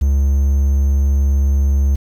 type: tone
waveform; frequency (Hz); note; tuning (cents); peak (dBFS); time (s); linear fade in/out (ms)
triangle; 69.3; C#2; 0; -9; 0.01-1.96; 10
effects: 7-bit